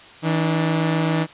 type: tone pair together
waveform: sawtooth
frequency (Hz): 161.4 / 295.3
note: E3 / D4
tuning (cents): -36 / +10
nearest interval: minor seventh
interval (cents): 1046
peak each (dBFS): -15 / -21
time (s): 0.22-1.27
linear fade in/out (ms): 50
effects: white hiss -43 dBFS RMS until 1.33 s + resampled to 8000 Hz